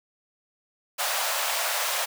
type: high-pass noise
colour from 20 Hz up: pink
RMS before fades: -27 dBFS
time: 0.98-2.06 s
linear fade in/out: 20 ms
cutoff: 570 Hz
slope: 48 dB/octave
effects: none